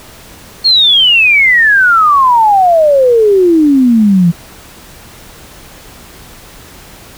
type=exponential sweep; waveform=sine; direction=down; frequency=4350 to 164.81 Hz; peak=-4 dBFS; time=0.64-4.32 s; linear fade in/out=20 ms; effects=pink hiss -35 dBFS RMS until 7.17 s